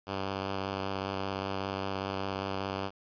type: tone with vibrato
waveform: 5% pulse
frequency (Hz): 97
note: G2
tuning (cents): -18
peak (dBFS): -21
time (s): 0.06-2.91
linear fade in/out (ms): 50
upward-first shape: sine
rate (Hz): 5.1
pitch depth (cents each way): 15
effects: resampled to 11025 Hz + 10-bit